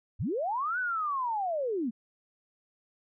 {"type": "linear two-way sweep", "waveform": "sine", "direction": "up then down", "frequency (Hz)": [57.2, 1524, 206.9], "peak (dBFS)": -28, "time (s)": [0.19, 1.91], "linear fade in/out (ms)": 20, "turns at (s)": 0.79, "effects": []}